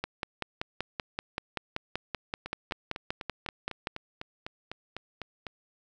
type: two click trains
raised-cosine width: 0.3 ms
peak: -15 / -21 dBFS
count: 21 / 13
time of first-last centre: 0.04-3.871 / 2.46-5.468 s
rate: 5.22 / 3.99 Hz
effects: none